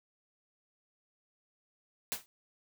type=noise with exponential decay; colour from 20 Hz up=white; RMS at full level=-31 dBFS; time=2.12-2.26 s; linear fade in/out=0 ms; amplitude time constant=30 ms; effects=none